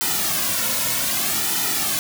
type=noise with flanger; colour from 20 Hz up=white; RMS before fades=-22 dBFS; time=0.01-1.99 s; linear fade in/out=0 ms; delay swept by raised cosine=1.8 to 2.55 ms; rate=0.64 Hz; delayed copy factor=-0.75; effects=none